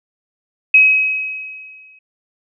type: tone with exponential decay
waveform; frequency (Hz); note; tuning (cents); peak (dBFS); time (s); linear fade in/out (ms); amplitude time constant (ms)
sine; 2546; D#7; +39; -4; 0.74-1.99; 5; 270
effects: none